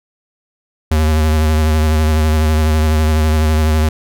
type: tone with vibrato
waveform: square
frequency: 77.78 Hz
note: D#2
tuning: in tune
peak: -11 dBFS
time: 0.91-3.89 s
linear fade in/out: 5 ms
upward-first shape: sine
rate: 12 Hz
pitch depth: 33 cents each way
effects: none